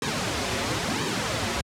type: noise with flanger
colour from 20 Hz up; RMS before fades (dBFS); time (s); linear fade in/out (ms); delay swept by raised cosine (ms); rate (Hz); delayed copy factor
pink; -26; 0.02-1.61; 2; 1.4 to 6.6; 0.98; -0.8
effects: high-pass 100 Hz 12 dB/octave + low-pass 7000 Hz 12 dB/octave